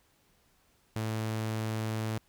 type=tone; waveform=sawtooth; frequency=110 Hz; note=A2; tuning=in tune; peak=-27 dBFS; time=0.96-2.18 s; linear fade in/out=0 ms; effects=pink hiss -68 dBFS RMS until 2.28 s